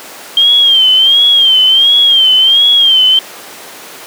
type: tone with vibrato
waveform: sine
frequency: 3186 Hz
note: G7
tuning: 27 cents sharp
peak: -4 dBFS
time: 0.37-3.19 s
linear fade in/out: 2 ms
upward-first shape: sine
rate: 1.4 Hz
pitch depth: 86 cents each way
effects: pink hiss -29 dBFS RMS until 4.06 s + high-pass 400 Hz 12 dB/octave

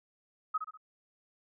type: tone with echo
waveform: sine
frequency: 1268 Hz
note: D#6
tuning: 32 cents sharp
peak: -27 dBFS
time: 0.54-0.58 s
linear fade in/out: 10 ms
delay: 65 ms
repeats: 3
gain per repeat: -7 dB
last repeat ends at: 0.775 s
effects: none

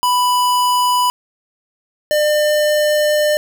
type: tone pair in turn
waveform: square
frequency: 990 / 600.8 Hz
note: B5 / D5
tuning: +4 / +39 cents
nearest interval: major sixth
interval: 865 cents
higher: first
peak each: -13 dBFS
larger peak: neither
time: 0.03-1.1 / 2.11-3.37 s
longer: second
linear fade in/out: 0 ms
effects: 9-bit

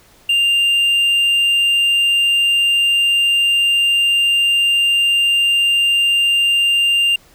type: tone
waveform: triangle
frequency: 2794 Hz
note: F7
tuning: in tune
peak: -10 dBFS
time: 0.29-7.16 s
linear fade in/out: 5 ms
effects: pink hiss -49 dBFS RMS until 7.34 s

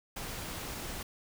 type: noise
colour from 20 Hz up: pink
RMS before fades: -40 dBFS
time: 0.16-1.03 s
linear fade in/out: 5 ms
effects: none

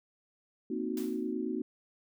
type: chord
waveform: sine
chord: C half-diminished seventh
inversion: third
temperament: equal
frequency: 233.1 / 261.6 / 311.1 / 370 Hz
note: Bb3 / C4 / Eb4 / Gb4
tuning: 0 / 0 / 0 / 0 cents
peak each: -37 dBFS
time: 0.7-1.62 s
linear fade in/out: 5 ms
type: noise with exponential decay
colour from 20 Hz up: white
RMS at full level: -44 dBFS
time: 0.97-1.33 s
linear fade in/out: 2 ms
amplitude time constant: 78 ms
effects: none

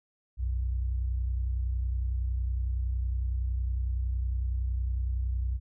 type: tone pair together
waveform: sine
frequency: 61.74 / 92.58 Hz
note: B1 / F#2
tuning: 0 / +2 cents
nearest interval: perfect fifth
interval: 702 cents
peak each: -27 / -37 dBFS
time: 0.37-5.6 s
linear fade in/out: 50 ms
effects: none

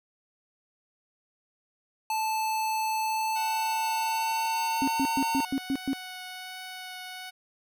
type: tone with pitch glide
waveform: square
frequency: 875 to 909 Hz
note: A5 to A#5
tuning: -10 to -44 cents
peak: -27 dBFS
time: 2.1-5.45 s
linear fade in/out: 2 ms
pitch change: +66 cents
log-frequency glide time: 3.03-5.18 s
type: tone with vibrato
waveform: 10% pulse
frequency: 740 Hz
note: F#5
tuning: in tune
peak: -30 dBFS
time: 3.35-7.31 s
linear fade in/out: 20 ms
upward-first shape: triangle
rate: 1.3 Hz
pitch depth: 9 cents each way
type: tone bursts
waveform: sine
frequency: 271 Hz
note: C#4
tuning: 39 cents flat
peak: -24 dBFS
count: 7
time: 4.82-5.932 s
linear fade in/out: 0 ms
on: 56 ms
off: 120 ms
effects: none

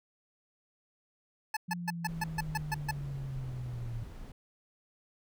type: tone bursts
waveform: 25% pulse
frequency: 866 Hz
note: A5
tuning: 28 cents flat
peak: -26 dBFS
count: 9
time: 1.54-2.912 s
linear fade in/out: 5 ms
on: 28 ms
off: 140 ms
type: linear sweep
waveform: sine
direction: down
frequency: 177.4 to 113.5 Hz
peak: -36 dBFS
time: 1.68-4.04 s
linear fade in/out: 10 ms
type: noise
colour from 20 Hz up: brown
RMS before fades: -45 dBFS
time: 2.08-4.32 s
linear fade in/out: 5 ms
effects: none

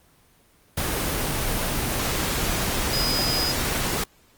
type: tone in noise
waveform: sine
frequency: 4978 Hz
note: D#8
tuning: in tune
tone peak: -24 dBFS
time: 2.93-3.52 s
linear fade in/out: 5 ms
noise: pink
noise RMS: -25 dBFS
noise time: 0.77-4.04 s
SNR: -2 dB
effects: pink hiss -58 dBFS RMS until 4.37 s + Opus 24 kbps

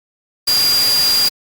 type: tone in noise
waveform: sine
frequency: 4806 Hz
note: D8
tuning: 39 cents sharp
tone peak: -12 dBFS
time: 0.47-1.29 s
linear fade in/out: 10 ms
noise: white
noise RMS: -20 dBFS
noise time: 0.47-1.29 s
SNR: +5 dB
effects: Opus 48 kbps

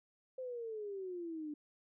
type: exponential sweep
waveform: sine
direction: down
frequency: 523.3 to 293.3 Hz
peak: -40 dBFS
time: 0.38-1.54 s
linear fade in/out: 5 ms
effects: none

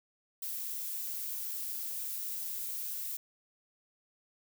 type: noise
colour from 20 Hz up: violet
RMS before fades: -38 dBFS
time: 0.42-3.17 s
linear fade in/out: 5 ms
effects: none

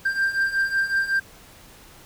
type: beating tone pair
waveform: triangle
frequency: 1579 / 1584.4 Hz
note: G6 / G6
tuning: +12 / +18 cents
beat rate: 5.4 Hz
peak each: -24 / -20 dBFS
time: 0.05-1.2 s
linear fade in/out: 10 ms
effects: pink hiss -48 dBFS RMS until 2.05 s

